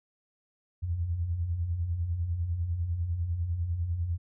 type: beating tone pair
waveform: sine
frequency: 77.7 / 87.7 Hz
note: D#2 / F2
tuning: -2 / +8 cents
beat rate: 10 Hz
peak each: -37 / -28 dBFS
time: 0.82-4.18 s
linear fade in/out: 20 ms
effects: none